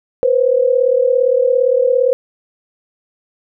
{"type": "tone pair together", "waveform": "sine", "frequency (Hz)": [489, 526.5], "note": ["B4", "C5"], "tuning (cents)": [-17, 11], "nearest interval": "minor second", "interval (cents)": 128, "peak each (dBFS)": -13, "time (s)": [0.23, 2.13], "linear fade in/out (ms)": 0, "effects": []}